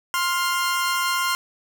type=tone pair together; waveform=sawtooth; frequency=1051 / 1402.9 Hz; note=C6 / F6; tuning=+7 / +7 cents; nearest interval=perfect fourth; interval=500 cents; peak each=-19 / -21 dBFS; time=0.14-1.35 s; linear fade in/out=0 ms; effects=none